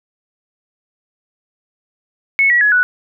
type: tone with pitch steps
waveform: sine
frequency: 2200 / 1926.3 / 1686.7 / 1476.8 Hz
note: C#7 / B6 / G#6 / F#6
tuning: -14 / -44 / +26 / -4 cents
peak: -9 dBFS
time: 2.39-2.83 s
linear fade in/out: 0 ms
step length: 110 ms
effects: none